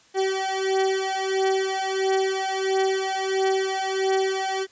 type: beating tone pair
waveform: 30% pulse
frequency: 382.6 / 384.1 Hz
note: G4 / G4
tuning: -42 / -35 cents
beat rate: 1.5 Hz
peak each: -22 / -22 dBFS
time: 0.14-4.67 s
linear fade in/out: 50 ms
effects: white hiss -56 dBFS RMS until 4.71 s + resampled to 16000 Hz